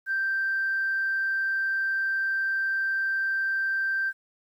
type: tone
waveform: sine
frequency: 1568 Hz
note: G6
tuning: in tune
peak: -23 dBFS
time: 0.06-4.13 s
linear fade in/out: 50 ms
effects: tanh soft clip ceiling -19 dBFS + 10-bit